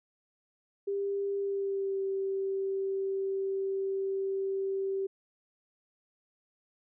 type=tone with pitch glide; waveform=sine; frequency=398.4 to 388.2 Hz; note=G4 to G4; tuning=+28 to -17 cents; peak=-29 dBFS; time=0.87-5.07 s; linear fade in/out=10 ms; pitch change=-45 cents; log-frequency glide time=1.38-2.02 s; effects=none